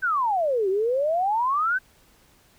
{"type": "exponential two-way sweep", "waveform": "sine", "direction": "down then up", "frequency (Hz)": [1568, 370, 1568], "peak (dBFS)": -20, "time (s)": [0.02, 1.79], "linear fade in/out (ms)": 20, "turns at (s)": 0.69, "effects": ["pink hiss -58 dBFS RMS until 2.58 s"]}